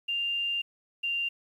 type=tone pair in turn; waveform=sine; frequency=2794 / 2784 Hz; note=F7 / F7; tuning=0 / -6 cents; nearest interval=unison; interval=6 cents; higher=first; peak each=-27 dBFS; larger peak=neither; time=0.08-0.62 / 1.03-1.29 s; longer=first; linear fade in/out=10 ms; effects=10-bit